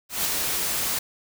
white noise with ADSR envelope, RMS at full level -23 dBFS, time 0.09-0.99 s, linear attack 160 ms, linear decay 4 ms, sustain -3 dB, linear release 6 ms, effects none

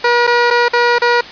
15% pulse tone with dropouts, 479.9 Hz, B4, 50 cents flat, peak -3 dBFS, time 0.04-1.21 s, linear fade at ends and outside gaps 5 ms, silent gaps 0.269-0.274 / 0.504-0.508 / 0.684-0.733 / 0.985-1.018 s, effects white hiss -31 dBFS RMS until 1.31 s + resampled to 11025 Hz

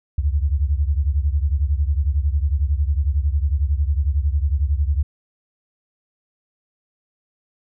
sine beating tone pair, 68.6 / 79.6 Hz, C#2 / D#2, -17 / +40 cents, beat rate 11 Hz, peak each -18 / -21 dBFS, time 0.18-5.03 s, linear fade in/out 5 ms, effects none

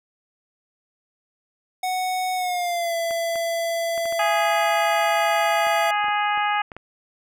square tone with pitch glide, 740 to 670.8 Hz, F#5 to E5, 0 to +30 cents, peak -23 dBFS, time 1.83-5.91 s, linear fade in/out 5 ms, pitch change -170 cents, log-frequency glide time 2.35-2.95 s
clicks, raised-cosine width 0.5 ms, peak -22 dBFS, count 11, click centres 3.109 / 3.357 / 3.978 / 4.056 / 4.125 / 5.669 / 6.043 / 6.084 / 6.376 / 6.718 / 6.766 s
harmonic tone, 415 Hz, G#4, 1 cent flat, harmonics 2 / 3 / 4 / 5 / 6 / 7, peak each -22 / -26 / -28 / -30 / -32 / -33 dBFS, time 4.19-6.62 s, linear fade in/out 5 ms
effects none

